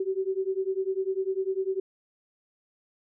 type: beating tone pair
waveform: sine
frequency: 377.2 / 387.2 Hz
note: F#4 / G4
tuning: +33 / -21 cents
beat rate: 10 Hz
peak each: -29 dBFS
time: 0-1.8 s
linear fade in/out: 5 ms
effects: none